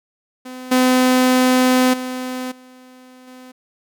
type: tone with level steps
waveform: sawtooth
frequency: 254.7 Hz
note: C4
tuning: 46 cents flat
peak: -27 / -8 / -20 / -38 / -34 dBFS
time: 0.45-3.52 s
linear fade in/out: 10 ms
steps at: 0.71 / 1.93 / 2.51 / 3.27 s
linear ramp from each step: 10 ms
effects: none